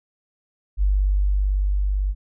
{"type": "tone with level ramp", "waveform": "sine", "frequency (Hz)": 49, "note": "G1", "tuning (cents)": 0, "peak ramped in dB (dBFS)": [-15, -19], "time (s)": [0.77, 2.15], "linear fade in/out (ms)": 50, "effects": []}